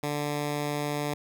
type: tone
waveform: 10% pulse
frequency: 146.83 Hz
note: D3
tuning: in tune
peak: -20 dBFS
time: 0.03-1.14 s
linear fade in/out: 5 ms
effects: none